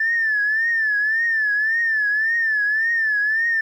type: tone with vibrato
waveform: sine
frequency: 1760 Hz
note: A6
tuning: in tune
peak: -16 dBFS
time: 0-3.61 s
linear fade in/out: 5 ms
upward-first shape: triangle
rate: 1.8 Hz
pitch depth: 110 cents each way
effects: tanh soft clip ceiling -12 dBFS + 9-bit